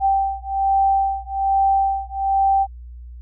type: beating tone pair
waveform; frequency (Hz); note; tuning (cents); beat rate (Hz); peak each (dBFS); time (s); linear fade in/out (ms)
sine; 781 / 782.2; G5 / G5; -7 / -4; 1.2; -19; 0-2.67; 50
effects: added 60 Hz sine -34 dBFS peak until 3.21 s